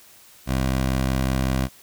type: tone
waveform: 15% pulse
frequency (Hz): 65.41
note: C2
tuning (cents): 0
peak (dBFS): -14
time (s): 0.46-1.69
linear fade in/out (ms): 50
effects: white hiss -50 dBFS RMS until 1.82 s